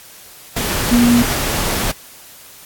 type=tone in noise; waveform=sine; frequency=239.4 Hz; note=A#3; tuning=46 cents sharp; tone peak=-9 dBFS; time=0.91-1.23 s; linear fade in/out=10 ms; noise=pink; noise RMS=-19 dBFS; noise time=0.56-1.92 s; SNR=+7 dB; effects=white hiss -40 dBFS RMS until 2.65 s + AAC 64 kbps